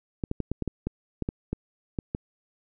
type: clicks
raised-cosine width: 3 ms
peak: -15 dBFS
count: 12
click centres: 0.238 / 0.314 / 0.403 / 0.516 / 0.623 / 0.677 / 0.87 / 1.223 / 1.289 / 1.53 / 1.988 / 2.149 s
effects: none